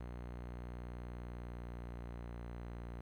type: tone with pitch glide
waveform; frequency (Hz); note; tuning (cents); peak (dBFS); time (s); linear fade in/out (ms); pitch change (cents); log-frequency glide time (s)
sawtooth; 60.4 to 59.02; B1 to A#1; -38 to +22; -40; 0-3.01; 5; -40; 0.79-2.32
effects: low-pass 2000 Hz 12 dB/octave + 12-bit